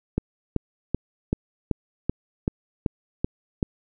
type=click train; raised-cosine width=3 ms; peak=-9 dBFS; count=10; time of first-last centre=0.18-3.628 s; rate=2.61 Hz; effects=none